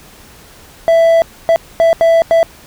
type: tone bursts at uneven times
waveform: triangle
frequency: 662 Hz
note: E5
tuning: 7 cents sharp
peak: -4 dBFS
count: 5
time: 0.88-1.22 / 1.49-1.56 / 1.8-1.93 / 2.01-2.22 / 2.31-2.43 s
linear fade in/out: 0 ms
effects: pink hiss -40 dBFS RMS until 2.66 s